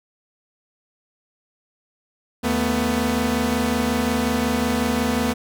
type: tone cluster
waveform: sawtooth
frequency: 79.1 / 222.7 / 248.2 Hz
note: D#2 / A3 / B3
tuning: +29 / +21 / +9 cents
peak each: -25 / -19 / -18 dBFS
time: 2.43-5.34 s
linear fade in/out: 20 ms
effects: none